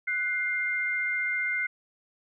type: tone pair together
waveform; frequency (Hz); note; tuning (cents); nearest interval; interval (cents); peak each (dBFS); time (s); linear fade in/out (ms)
sine; 1484.9 / 2100; F#6 / C7; +6 / +6; tritone; 600; -31 / -27; 0.07-1.67; 10
effects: none